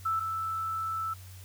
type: tone pair in turn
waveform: sine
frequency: 1319 / 1319 Hz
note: E6 / E6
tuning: +1 / +1 cents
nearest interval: unison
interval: 0 cents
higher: neither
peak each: -26 / -30 dBFS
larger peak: first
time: 0.05-0.2 / 0.2-1.14 s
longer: second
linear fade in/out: 10 ms
effects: added 93 Hz sine -45 dBFS peak until 1.44 s + white hiss -54 dBFS RMS until 1.44 s